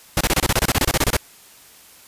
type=noise bursts; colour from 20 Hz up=pink; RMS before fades=-17 dBFS; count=16; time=0.17-1.168 s; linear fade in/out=2 ms; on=38 ms; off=26 ms; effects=white hiss -47 dBFS RMS until 2.07 s + resampled to 32000 Hz